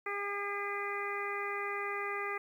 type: harmonic tone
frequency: 404.4 Hz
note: G#4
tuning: 46 cents flat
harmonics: 1 / 2 / 3 / 4 / 5 / 6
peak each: -40 / -44 / -39 / -45 / -39 / -45 dBFS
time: 0.06-2.38 s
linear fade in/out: 5 ms
effects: 11-bit